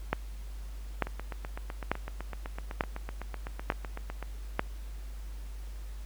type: two click trains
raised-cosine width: 0.5 ms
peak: -11 / -23 dBFS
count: 6 / 26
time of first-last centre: 0.13-4.594 / 1.07-4.227 s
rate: 1.12 / 7.92 Hz
effects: added 50 Hz sine -38 dBFS peak until 6.05 s + pink hiss -56 dBFS RMS until 6.05 s